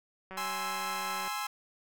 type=click train; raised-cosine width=0.5 ms; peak=-29 dBFS; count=184; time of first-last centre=0.31-1.278 s; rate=189 Hz
type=chord; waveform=sawtooth; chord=Ab augmented; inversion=none; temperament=equal; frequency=830.6 / 1046.5 / 1318.5 Hz; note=Ab5 / C6 / E6; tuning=0 / 0 / 0 cents; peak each=-34 dBFS; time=0.37-1.47 s; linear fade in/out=5 ms
effects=none